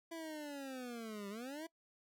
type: linear two-way sweep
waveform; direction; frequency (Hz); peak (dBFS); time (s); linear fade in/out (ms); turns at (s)
25% pulse; down then up; 334.6 to 196 to 334.6; -40; 0.11-1.67; 10; 1.29
effects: noise-tail reverb RT60 0.1 s tail -22 dB re dry